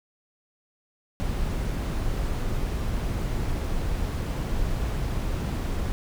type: noise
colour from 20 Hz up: brown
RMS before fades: -27 dBFS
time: 1.2-5.92 s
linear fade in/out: 0 ms
effects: none